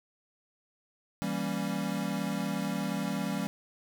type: chord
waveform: square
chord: E diminished seventh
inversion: none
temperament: equal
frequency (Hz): 164.81 / 196 / 233.1 / 277.2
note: E3 / G3 / Bb3 / Db4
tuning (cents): 0 / 0 / 0 / 0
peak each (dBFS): -38 / -34 / -38 / -38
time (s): 1.22-3.47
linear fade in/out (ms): 0
effects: none